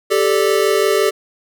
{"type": "chord", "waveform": "square", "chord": "G suspended second", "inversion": "none", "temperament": "equal with one note detuned", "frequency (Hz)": [392, 437.7, 587.3], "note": ["G4", "A4", "D5"], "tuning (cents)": [0, -9, 0], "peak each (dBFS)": [-17, -17, -21], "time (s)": [0.1, 1.11], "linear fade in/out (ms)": 20, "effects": []}